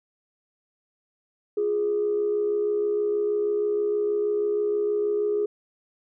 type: tone pair together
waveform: sine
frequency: 349 / 415.3 Hz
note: F4 / G#4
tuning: -1 / 0 cents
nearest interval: minor third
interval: 301 cents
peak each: -31 / -21 dBFS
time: 1.57-5.46 s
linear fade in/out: 5 ms
effects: tanh soft clip ceiling -16 dBFS